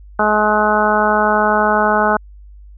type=harmonic tone; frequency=212 Hz; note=G#3; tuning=36 cents sharp; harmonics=1 / 2 / 3 / 4 / 5 / 6 / 7; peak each=-21 / -21 / -18 / -17 / -21 / -19 / -19 dBFS; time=0.19-2.17 s; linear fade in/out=5 ms; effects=added 50 Hz sine -36 dBFS peak until 2.77 s